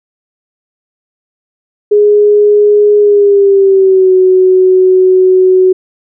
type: tone with pitch glide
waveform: sine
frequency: 415.3 to 372.1 Hz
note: G#4 to F#4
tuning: 0 to +10 cents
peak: -3 dBFS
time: 1.91-5.73 s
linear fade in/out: 10 ms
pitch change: -190 cents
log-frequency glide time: 2.99-4.13 s
effects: none